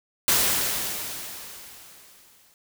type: noise with exponential decay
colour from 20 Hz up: white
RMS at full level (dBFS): -19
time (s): 0.28-2.54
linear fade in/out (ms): 0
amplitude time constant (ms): 490
effects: none